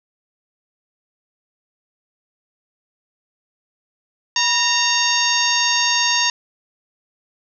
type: harmonic tone with a mistuned harmonic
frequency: 923 Hz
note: A#5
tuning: 17 cents flat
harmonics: 1 / 2 / 3 / 4 / 5 / 6 / 7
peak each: -23 / -23 / -23 / -23 / -23 / -23 / -23 dBFS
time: 4.36-6.3 s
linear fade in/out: 2 ms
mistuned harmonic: 1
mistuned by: +89 cents
effects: none